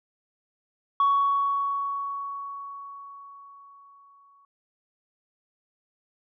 sine tone with exponential decay, 1118 Hz, C#6, 14 cents sharp, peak -16 dBFS, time 1-4.45 s, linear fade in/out 2 ms, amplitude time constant 750 ms, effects tanh soft clip ceiling -15 dBFS

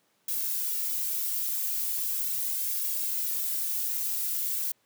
violet noise with flanger, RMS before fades -30 dBFS, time 0.28-4.72 s, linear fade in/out 5 ms, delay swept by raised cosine 1.8 to 2.9 ms, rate 0.39 Hz, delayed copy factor +0.9, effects pink hiss -69 dBFS RMS until 4.85 s + high-pass 200 Hz 12 dB/octave

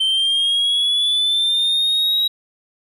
sine linear sweep, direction up, 3100 to 3846 Hz, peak -12 dBFS, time 0-2.28 s, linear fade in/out 10 ms, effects tanh soft clip ceiling -14 dBFS + 9-bit

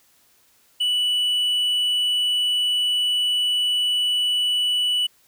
triangle tone, 2960 Hz, F#7, in tune, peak -17 dBFS, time 0.8-5.07 s, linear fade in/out 10 ms, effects white hiss -59 dBFS RMS until 5.27 s

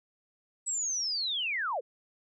sine linear sweep, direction down, 7902 to 415.3 Hz, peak -29 dBFS, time 0.66-1.81 s, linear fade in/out 20 ms, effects none

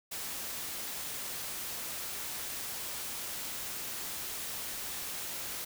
white noise, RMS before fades -39 dBFS, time 0.11-5.65 s, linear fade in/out 10 ms, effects none

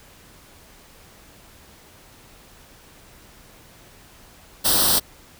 white noise with comb filter, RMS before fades -18 dBFS, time 4.64-5 s, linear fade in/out 20 ms, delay 0.22 ms, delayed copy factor +0.75, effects pink hiss -49 dBFS RMS until 5.39 s

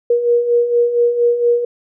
sine beating tone pair, 473.8 / 478.1 Hz, A#4 / A#4, +28 / +44 cents, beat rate 4.3 Hz, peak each -19 / -12 dBFS, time 0.1-1.65 s, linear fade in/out 5 ms, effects none

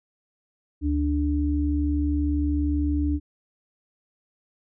sine tone pair together, 73.42 / 293.7 Hz, D2 / D4, 0 / 0 cents, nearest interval 2 octaves, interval 2400 cents, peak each -23 / -24 dBFS, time 0.81-3.2 s, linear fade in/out 50 ms, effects none

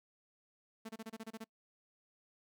sawtooth tone bursts, 222.9 Hz, A3, 23 cents sharp, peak -39 dBFS, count 9, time 0.85-1.444 s, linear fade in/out 10 ms, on 42 ms, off 27 ms, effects noise-tail reverb RT60 0.1 s tail -26 dB re dry

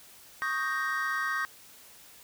triangle chord, Eb dominant seventh, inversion third, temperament equal, 1108.7 / 1244.5 / 1568 / 1864.7 Hz, Db6 / Eb6 / G6 / Bb6, 0 / 0 / 0 / 0 cents, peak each -34 / -33 / -31 / -31 dBFS, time 0.42-1.45 s, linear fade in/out 0 ms, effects white hiss -53 dBFS RMS until 2.23 s

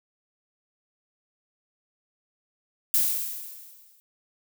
violet noise with exponential decay, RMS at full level -20 dBFS, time 2.94-4 s, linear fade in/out 0 ms, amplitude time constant 230 ms, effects none

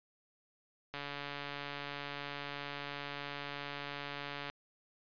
click train, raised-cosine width 0.3 ms, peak -25 dBFS, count 510, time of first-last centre 0.94-4.499 s, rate 143 Hz, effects resampled to 11025 Hz

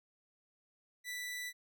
sawtooth tone, 1975.5 Hz, B6, in tune, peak -36 dBFS, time 1.04-1.53 s, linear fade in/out 50 ms, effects none

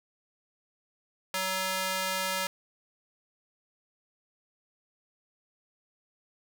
square tone with high-pass filter, 188.2 Hz, F#3, 30 cents sharp, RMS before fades -31 dBFS, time 1.34-2.47 s, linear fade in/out 2 ms, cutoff 880 Hz, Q 0.54, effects none

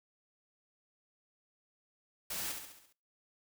white noise with echo, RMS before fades -39 dBFS, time 2.3-2.52 s, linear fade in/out 5 ms, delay 68 ms, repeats 6, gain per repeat -5 dB, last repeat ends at 2.928 s, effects noise-tail reverb RT60 0.4 s tail -24 dB re dry

